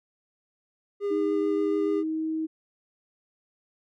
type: tone with vibrato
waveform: triangle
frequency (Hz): 404.6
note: G#4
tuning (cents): -45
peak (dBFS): -23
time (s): 1-2.04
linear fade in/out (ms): 50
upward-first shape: sine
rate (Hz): 6.9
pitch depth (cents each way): 9
type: tone with pitch glide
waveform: sine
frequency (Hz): 312.2 to 317.5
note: D#4 to D#4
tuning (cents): +6 to +35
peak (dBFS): -26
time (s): 1.1-2.47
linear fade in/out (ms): 20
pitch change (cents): +29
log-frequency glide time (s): 1.47-2.27
effects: none